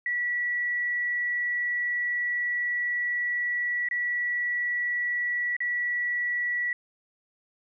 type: tone with dropouts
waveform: sine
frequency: 1944 Hz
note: B6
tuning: 28 cents flat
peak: -25 dBFS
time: 0.06-6.73 s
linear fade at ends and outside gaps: 2 ms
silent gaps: 3.887-3.911 / 5.566-5.604 s
effects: none